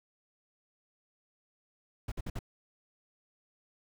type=noise bursts; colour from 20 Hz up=brown; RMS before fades=-36 dBFS; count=4; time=2.08-2.391 s; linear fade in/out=5 ms; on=38 ms; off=53 ms; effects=none